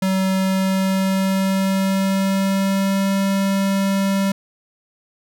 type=tone with pitch glide; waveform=square; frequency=190 to 195.45 Hz; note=F#3 to G3; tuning=+46 to -5 cents; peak=-17 dBFS; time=0.02-4.32 s; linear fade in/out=5 ms; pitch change=+49 cents; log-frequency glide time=0.33-3.16 s; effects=none